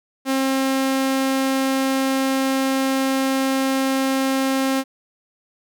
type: tone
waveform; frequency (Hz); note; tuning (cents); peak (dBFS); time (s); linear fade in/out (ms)
sawtooth; 267.1; C4; +36; -14; 0.25-4.84; 50
effects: none